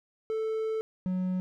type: tone pair in turn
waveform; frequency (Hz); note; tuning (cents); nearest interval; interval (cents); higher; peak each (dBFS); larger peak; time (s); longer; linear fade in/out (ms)
triangle; 440.5 / 184.14; A4 / F#3; +2 / -8; octave + minor third; 1510; first; -26 / -25; second; 0.3-0.81 / 1.06-1.4; first; 0
effects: none